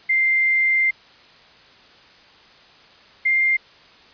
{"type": "tone pair in turn", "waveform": "sine", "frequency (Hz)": [2093, 2105], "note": ["C7", "C7"], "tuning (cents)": [0, 10], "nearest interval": "unison", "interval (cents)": 10, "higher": "second", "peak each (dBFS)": -15, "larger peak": "neither", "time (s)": [[0.09, 0.91], [3.25, 3.57]], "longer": "first", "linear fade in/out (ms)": 10, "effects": ["white hiss -49 dBFS RMS until 4.13 s", "resampled to 11025 Hz"]}